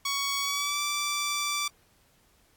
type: tone with pitch glide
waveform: 10% pulse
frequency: 1118 to 1167.5 Hz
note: C#6 to D6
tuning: +14 to -11 cents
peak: -19 dBFS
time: 0.05-1.68 s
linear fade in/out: 5 ms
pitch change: +75 cents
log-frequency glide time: 0.39-0.81 s
effects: pink hiss -64 dBFS RMS until 2.56 s + AAC 64 kbps